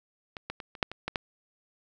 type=clicks; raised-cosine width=0.3 ms; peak=-22 / -18 / -23 / -28 / -8 / -22 / -15 / -12 dBFS; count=8; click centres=0.368 / 0.5 / 0.602 / 0.752 / 0.828 / 0.916 / 1.08 / 1.158 s; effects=none